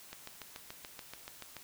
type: click train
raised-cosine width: 0.2 ms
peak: -26 dBFS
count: 11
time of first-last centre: 0.13-1.567 s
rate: 6.96 Hz
effects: white hiss -54 dBFS RMS until 1.63 s